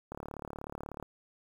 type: click train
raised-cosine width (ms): 1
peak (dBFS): -26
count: 34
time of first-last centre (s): 0.12-1.027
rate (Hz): 36.4
effects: 9-bit

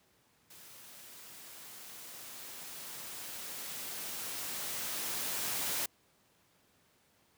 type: noise with level ramp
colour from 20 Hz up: white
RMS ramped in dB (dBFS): -54 to -34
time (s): 0.5-5.86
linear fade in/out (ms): 5
effects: pink hiss -69 dBFS RMS until 7.37 s + high-pass 100 Hz 12 dB/octave

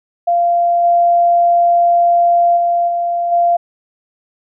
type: tone with level steps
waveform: sine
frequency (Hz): 692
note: F5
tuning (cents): -16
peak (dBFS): -10 / -8 / -11 / -14 / -9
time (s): 0.27-3.57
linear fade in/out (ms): 10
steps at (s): 0.83 / 2.56 / 2.87 / 3.31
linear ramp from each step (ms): 20
effects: none

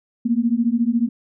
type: beating tone pair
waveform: sine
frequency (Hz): 227.6 / 241.6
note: A#3 / B3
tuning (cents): -41 / -38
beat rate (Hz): 14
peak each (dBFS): -19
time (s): 0.25-1.09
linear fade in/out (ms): 10
effects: none

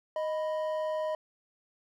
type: tone pair together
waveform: triangle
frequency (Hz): 622.3 / 987.8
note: D#5 / B5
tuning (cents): 0 / 0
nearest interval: minor sixth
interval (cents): 800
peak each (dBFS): -28 / -36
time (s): 0.16-1.15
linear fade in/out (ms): 2
effects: none

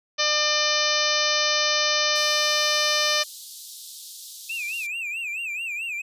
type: harmonic tone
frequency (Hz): 600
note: D5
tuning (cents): +37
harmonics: 1 / 2 / 3 / 4 / 5 / 6 / 7 / 8 / 9 / 10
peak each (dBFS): -29 / -29 / -29 / -29 / -29 / -29 / -29 / -29 / -29 / -29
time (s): 0.18-3.24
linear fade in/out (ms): 20
type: high-pass noise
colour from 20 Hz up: pink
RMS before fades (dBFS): -40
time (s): 2.15-4.87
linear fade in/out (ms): 10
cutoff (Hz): 3600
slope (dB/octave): 48
type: tone with vibrato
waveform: triangle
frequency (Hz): 2557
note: D#7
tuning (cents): +47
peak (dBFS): -26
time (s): 4.49-6.02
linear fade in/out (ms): 10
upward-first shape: sine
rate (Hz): 4.6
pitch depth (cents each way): 150
effects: resampled to 32000 Hz

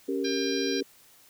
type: chord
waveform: sine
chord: G diminished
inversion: second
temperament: equal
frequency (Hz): 277.2 / 392 / 466.2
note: Db4 / G4 / Bb4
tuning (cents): 0 / 0 / 0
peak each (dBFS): -30 / -30 / -33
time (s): 0.08-0.83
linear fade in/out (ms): 10
type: harmonic tone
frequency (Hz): 800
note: G5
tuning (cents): +35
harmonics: 2 / 3 / 4 / 5 / 6 / 7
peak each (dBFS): -39 / -39 / -42 / -36 / -39 / -37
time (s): 0.24-0.81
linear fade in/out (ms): 10
effects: white hiss -57 dBFS RMS until 1.29 s

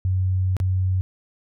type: tone with dropouts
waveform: sine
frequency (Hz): 93.2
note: F#2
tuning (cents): +13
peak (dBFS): -18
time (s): 0.05-1.01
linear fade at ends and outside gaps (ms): 0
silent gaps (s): 0.567-0.601
effects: none

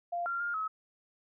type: tone with pitch steps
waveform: sine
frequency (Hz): 695 / 1382 / 1409 / 1284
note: F5 / F6 / F6 / E6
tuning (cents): -9 / -19 / +15 / -46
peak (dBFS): -31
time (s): 0.12-0.68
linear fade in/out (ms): 10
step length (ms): 140
effects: none

